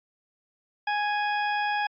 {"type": "harmonic tone", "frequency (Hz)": 830.6, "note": "G#5", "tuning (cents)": 0, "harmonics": [1, 2, 3, 4, 6], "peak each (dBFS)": [-26, -30, -35, -39, -44], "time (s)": [0.87, 1.87], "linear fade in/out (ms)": 5, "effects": ["AAC 64 kbps"]}